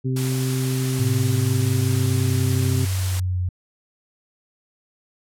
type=harmonic tone; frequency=129.9 Hz; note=C3; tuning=12 cents flat; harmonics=1 / 2 / 3; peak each=-21 / -27 / -31 dBFS; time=0.04-2.86 s; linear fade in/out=20 ms
type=noise; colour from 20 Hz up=white; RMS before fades=-31 dBFS; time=0.16-3.2 s; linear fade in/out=5 ms
type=linear sweep; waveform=sine; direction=down; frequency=110 to 89.8 Hz; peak=-20 dBFS; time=0.99-3.49 s; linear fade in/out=5 ms
effects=low-pass 12000 Hz 12 dB/octave